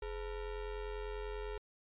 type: ring-modulated tone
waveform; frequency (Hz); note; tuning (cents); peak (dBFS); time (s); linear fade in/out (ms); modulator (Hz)
square; 233.1; A#3; 0; -37; 0.02-1.58; 5; 188
effects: resampled to 8000 Hz